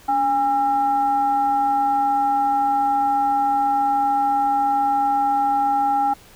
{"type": "tone with frequency modulation", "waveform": "sine", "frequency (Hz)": 814, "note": "G#5", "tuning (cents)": -35, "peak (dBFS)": -16, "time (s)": [0.08, 6.14], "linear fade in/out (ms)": 10, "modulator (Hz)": 529, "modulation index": 0.43, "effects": ["pink hiss -48 dBFS RMS until 6.35 s"]}